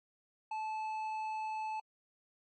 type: tone with hard clipping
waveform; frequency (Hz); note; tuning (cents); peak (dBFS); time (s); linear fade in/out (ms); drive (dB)
sine; 870; A5; -20; -37; 0.51-1.8; 5; 6
effects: MP3 32 kbps